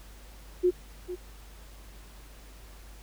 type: tone with echo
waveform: sine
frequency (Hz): 360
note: F#4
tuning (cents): -47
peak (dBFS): -19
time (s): 0.63-0.71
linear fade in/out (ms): 20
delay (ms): 450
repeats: 1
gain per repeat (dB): -13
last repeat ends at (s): 1.16
effects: added 50 Hz sine -47 dBFS peak until 3.02 s + pink hiss -54 dBFS RMS until 3.02 s